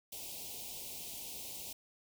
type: band-stop noise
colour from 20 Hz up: white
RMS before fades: -45 dBFS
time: 0.12-1.73 s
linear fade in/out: 5 ms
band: 900 to 2400 Hz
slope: 48 dB/octave
effects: none